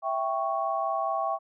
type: chord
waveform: sine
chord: C# diminished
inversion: first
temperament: equal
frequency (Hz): 659.3 / 784 / 1108.7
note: E5 / G5 / C#6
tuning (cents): 0 / 0 / 0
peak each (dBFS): -30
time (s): 0.02-1.39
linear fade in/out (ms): 50
effects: none